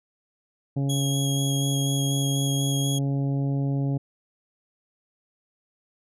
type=harmonic tone; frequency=138.59 Hz; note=C#3; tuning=in tune; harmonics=1 / 2 / 3 / 4 / 5 / 6; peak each=-23 / -29 / -39 / -40 / -43 / -49 dBFS; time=0.76-3.98 s; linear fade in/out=10 ms
type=tone with vibrato; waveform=20% pulse; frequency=3301 Hz; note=G#7; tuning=11 cents flat; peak=-23 dBFS; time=0.89-2.99 s; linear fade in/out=10 ms; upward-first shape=square; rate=4.1 Hz; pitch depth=11 cents each way
effects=none